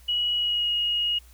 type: tone with pitch glide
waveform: sine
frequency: 2917 to 2879 Hz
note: F#7 to F#7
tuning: -25 to -48 cents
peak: -22 dBFS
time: 0.08-1.19 s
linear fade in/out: 10 ms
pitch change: -23 cents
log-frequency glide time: 0.35-0.72 s
effects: added 60 Hz sine -49 dBFS peak until 1.33 s + white hiss -57 dBFS RMS until 1.33 s